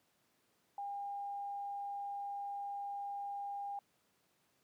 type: tone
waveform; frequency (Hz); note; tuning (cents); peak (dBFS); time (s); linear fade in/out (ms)
sine; 805; G5; +46; -39; 0.78-3.79; 2
effects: pink hiss -75 dBFS RMS until 4.63 s + high-pass 150 Hz 12 dB/octave